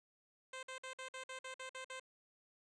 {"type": "tone bursts", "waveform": "10% pulse", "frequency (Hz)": 520, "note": "C5", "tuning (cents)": -11, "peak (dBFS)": -37, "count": 10, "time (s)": [0.53, 1.998], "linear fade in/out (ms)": 5, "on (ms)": 100, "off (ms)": 52, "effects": ["resampled to 22050 Hz"]}